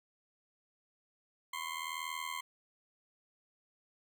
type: ring-modulated tone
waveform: 20% pulse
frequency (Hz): 1050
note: C6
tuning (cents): +6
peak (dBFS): -30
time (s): 1.53-2.41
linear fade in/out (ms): 5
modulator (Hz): 40.5
effects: none